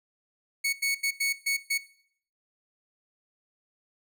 sawtooth tone bursts at uneven times, 2217 Hz, C#7, in tune, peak -21 dBFS, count 6, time 0.64-0.73 / 0.82-0.95 / 1.03-1.11 / 1.2-1.33 / 1.46-1.57 / 1.7-1.78 s, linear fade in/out 10 ms, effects noise-tail reverb RT60 0.6 s tail -18 dB re dry

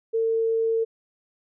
sine tone, 451.6 Hz, A4, 45 cents sharp, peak -20 dBFS, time 0.13-0.85 s, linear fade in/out 20 ms, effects none

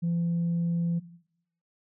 sine tone, 170 Hz, F3, 46 cents flat, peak -23 dBFS, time 0.02-1 s, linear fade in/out 20 ms, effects noise-tail reverb RT60 0.7 s tail -17 dB re dry + tanh soft clip ceiling -22 dBFS

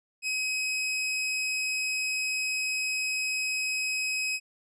sawtooth tone, 2539 Hz, D#7, 34 cents sharp, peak -24 dBFS, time 0.22-4.4 s, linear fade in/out 50 ms, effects resampled to 22050 Hz

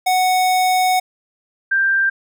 square / sine tone pair in turn, 740 / 1580.3 Hz, F#5 / G6, 0 / +14 cents, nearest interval octave + minor second, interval 1314 cents, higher second, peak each -14 / -13 dBFS, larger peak second, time 0.06-1 / 1.71-2.1 s, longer first, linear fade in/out 10 ms, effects none

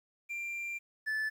triangle tone pair in turn, 2374 / 1743.8 Hz, D7 / A6, +18 / -16 cents, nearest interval perfect fourth, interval 534 cents, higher first, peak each -34 / -29 dBFS, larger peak second, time 0.29-0.79 / 1.06-1.3 s, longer first, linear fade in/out 20 ms, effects 11-bit

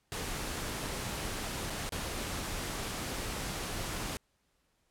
pink noise with dropouts, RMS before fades -37 dBFS, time 0.12-4.17 s, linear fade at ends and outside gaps 0 ms, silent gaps 1.699-1.703 / 1.892-1.922 s, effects pink hiss -75 dBFS RMS until 4.9 s + low-pass 12000 Hz 12 dB/octave

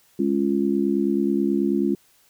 sine chord, Db major, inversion second, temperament just, 207.9 / 277.2 / 346.5 Hz, Ab3 / Db4 / F4, +2 / 0 / -14 cents, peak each -23 dBFS, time 0.19-1.95 s, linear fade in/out 5 ms, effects white hiss -59 dBFS RMS until 2.29 s

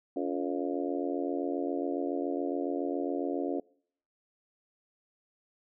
harmonic tone with a mistuned harmonic, 87.31 Hz, F2, in tune, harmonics 3 / 4 / 5 / 6 / 7 / 8, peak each -33 / -35 / -37 / -39 / -40 / -41 dBFS, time 0.16-3.6 s, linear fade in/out 5 ms, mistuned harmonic 3, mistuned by +130 cents, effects noise-tail reverb RT60 0.6 s tail -25 dB re dry

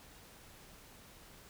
silence, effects pink hiss -57 dBFS RMS until 1.49 s

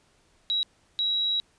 sine tone bursts at uneven times, 3872 Hz, B7, 35 cents flat, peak -23 dBFS, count 2, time 0.5-0.63 / 0.99-1.4 s, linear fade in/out 0 ms, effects pink hiss -64 dBFS RMS until 1.58 s + resampled to 22050 Hz

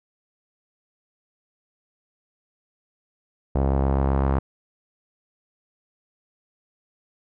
sawtooth tone with low-pass filter sweep, 67.8 Hz, C#2, 38 cents flat, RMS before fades -21 dBFS, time 3.55-4.39 s, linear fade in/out 5 ms, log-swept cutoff 710 to 1100 Hz, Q 1.5, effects none

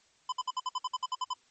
square tone bursts, 1014 Hz, B5, 45 cents sharp, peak -30 dBFS, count 12, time 0.29-1.335 s, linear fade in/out 5 ms, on 33 ms, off 59 ms, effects white hiss -66 dBFS RMS until 1.5 s + MP3 32 kbps

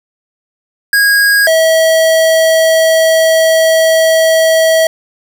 square tone pair in turn, 1641 / 645.8 Hz, G#6 / E5, -21 / -36 cents, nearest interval octave + major third, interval 1615 cents, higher first, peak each -7 / -7 dBFS, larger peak neither, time 0.93-1.47 / 1.47-4.87 s, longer second, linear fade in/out 2 ms, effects none

